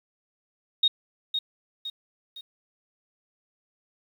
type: tone with echo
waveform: sine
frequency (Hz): 3729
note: A#7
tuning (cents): 0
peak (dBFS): -17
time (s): 0.83-0.88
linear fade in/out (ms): 5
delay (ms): 510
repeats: 3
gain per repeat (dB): -7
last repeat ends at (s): 2.41
effects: 9-bit